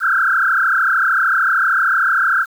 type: tone with frequency modulation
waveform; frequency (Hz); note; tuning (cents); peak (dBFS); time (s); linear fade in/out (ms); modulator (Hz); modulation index
sine; 1462; F#6; -21; -12; 0-2.46; 50; 33.2; 4.4
effects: 7-bit